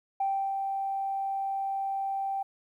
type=tone with ADSR envelope; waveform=sine; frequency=782 Hz; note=G5; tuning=4 cents flat; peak=-24 dBFS; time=0.2-2.43 s; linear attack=6 ms; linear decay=320 ms; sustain=-4 dB; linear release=8 ms; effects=tanh soft clip ceiling -20 dBFS + 11-bit